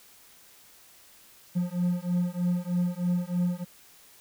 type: beating tone pair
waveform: triangle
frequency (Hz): 175.8 / 179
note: F3 / F3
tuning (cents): +12 / +43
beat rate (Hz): 3.2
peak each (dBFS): -26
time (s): 1.55-3.65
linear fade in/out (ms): 20
effects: white hiss -55 dBFS RMS until 4.2 s